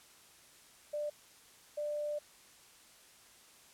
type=tone bursts at uneven times; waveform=sine; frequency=593 Hz; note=D5; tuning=17 cents sharp; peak=-34 dBFS; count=2; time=0.93-1.1 / 1.77-2.19 s; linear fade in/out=10 ms; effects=white hiss -60 dBFS RMS until 3.73 s + low-pass 11000 Hz 12 dB/octave